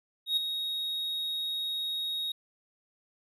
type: tone with ADSR envelope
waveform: triangle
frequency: 3761 Hz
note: A#7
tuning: 15 cents sharp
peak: -21 dBFS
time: 0.26-2.32 s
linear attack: 110 ms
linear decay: 7 ms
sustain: -8 dB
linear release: 5 ms
effects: none